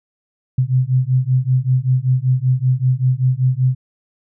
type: beating tone pair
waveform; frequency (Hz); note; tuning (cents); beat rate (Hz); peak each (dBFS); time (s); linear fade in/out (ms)
sine; 126 / 131.2; B2 / C3; +35 / +5; 5.2; -16; 0.58-3.75; 5
effects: none